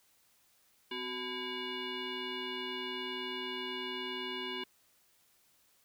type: tone with frequency modulation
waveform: sine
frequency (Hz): 1627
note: G#6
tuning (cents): -36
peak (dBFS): -36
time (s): 0.91-4.64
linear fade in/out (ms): 5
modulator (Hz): 627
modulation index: 3
effects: white hiss -69 dBFS RMS until 5.84 s